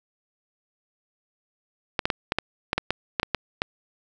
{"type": "clicks", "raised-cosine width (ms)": 0.3, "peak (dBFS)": -6, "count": 12, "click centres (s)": [1.992, 2.055, 2.102, 2.321, 2.386, 2.731, 2.78, 2.906, 3.198, 3.231, 3.347, 3.619], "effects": []}